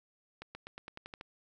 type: accelerating click train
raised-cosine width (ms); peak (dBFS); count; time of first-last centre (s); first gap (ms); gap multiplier
0.3; -28; 9; 0.42-1.211; 130; 0.92
effects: none